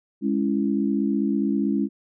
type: chord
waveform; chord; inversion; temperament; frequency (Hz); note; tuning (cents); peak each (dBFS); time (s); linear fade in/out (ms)
sine; C# minor; second; just; 207.9 / 277.2 / 332.6; G#3 / C#4 / E4; +2 / 0 / +16; -23 / -24 / -27; 0.21-1.89; 50
effects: none